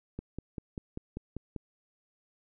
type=click train; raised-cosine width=3 ms; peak=-24 dBFS; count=8; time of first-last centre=0.19-1.563 s; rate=5.1 Hz; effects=none